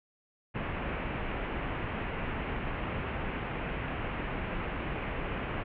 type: low-pass noise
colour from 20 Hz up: pink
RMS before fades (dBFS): -35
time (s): 0.54-5.64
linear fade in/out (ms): 20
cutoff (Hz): 2800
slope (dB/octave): 48
effects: none